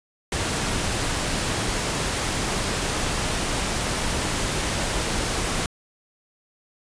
pink noise, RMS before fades -25 dBFS, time 0.32-5.66 s, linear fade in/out 2 ms, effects resampled to 22050 Hz

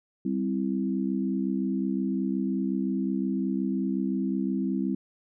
sine chord, C major, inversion second, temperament equal, 196 / 261.6 / 329.6 Hz, G3 / C4 / E4, 0 / 0 / 0 cents, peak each -28 / -29 / -32 dBFS, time 0.25-4.95 s, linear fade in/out 5 ms, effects none

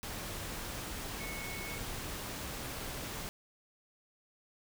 sine tone in noise, 2202 Hz, C#7, 12 cents flat, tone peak -44 dBFS, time 1.2-1.78 s, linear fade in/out 0 ms, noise pink, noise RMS -41 dBFS, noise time 0.03-3.29 s, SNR -6 dB, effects none

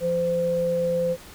sine tone pair together, 171.86 / 515 Hz, F3 / C5, -28 / -28 cents, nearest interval octave + perfect fifth, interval 1900 cents, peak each -30 / -21 dBFS, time 0-1.17 s, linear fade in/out 50 ms, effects pink hiss -45 dBFS RMS until 1.34 s

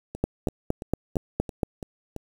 two click trains, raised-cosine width 2 ms, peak -9 / -21 dBFS, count 7 / 7, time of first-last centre 0.24-1.632 / 0.15-2.163 s, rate 4.31 / 2.98 Hz, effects 7-bit

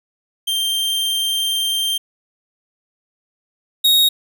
45% pulse tone pair in turn, 3161 / 3759 Hz, G7 / A#7, +14 / +14 cents, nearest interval minor third, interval 300 cents, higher second, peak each -17 / -11 dBFS, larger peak second, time 0.47-1.98 / 3.84-4.09 s, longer first, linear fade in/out 10 ms, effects none

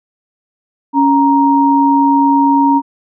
sine tone pair together, 278.3 / 936 Hz, C#4 / A#5, +7 / +7 cents, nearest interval octave + major sixth, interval 2100 cents, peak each -10 dBFS, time 0.93-2.82 s, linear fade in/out 50 ms, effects none

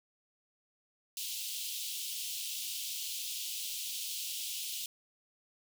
pink high-pass noise, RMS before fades -39 dBFS, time 1.17-4.86 s, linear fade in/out 2 ms, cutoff 2800 Hz, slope 48 dB/octave, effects none

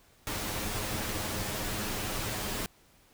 pink noise with comb filter, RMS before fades -34 dBFS, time 0.27-2.66 s, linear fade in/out 0 ms, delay 9.5 ms, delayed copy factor +0.5, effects pink hiss -62 dBFS RMS until 3.13 s

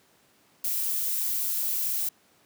violet noise, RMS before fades -28 dBFS, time 0.64-2.09 s, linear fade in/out 5 ms, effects pink hiss -62 dBFS RMS until 2.45 s + high-pass 150 Hz 12 dB/octave

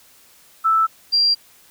sine tone pair in turn, 1318.5 / 4750 Hz, E6 / D8, 0 / +19 cents, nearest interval octave + minor seventh, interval 2219 cents, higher second, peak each -13 dBFS, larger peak neither, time 0.64-0.87 / 1.12-1.35 s, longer neither, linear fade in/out 20 ms, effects white hiss -51 dBFS RMS until 1.7 s

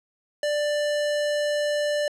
square tone, 590 Hz, D5, 8 cents sharp, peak -23 dBFS, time 0.43-2.08 s, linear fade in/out 2 ms, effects low-pass 8000 Hz 12 dB/octave

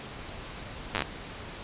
slowing click train, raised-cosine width 0.3 ms, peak -11 dBFS, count 7, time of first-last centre 0.95-1.021 s, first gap 9 ms, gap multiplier 1.11, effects pink hiss -41 dBFS RMS until 1.63 s + resampled to 8000 Hz

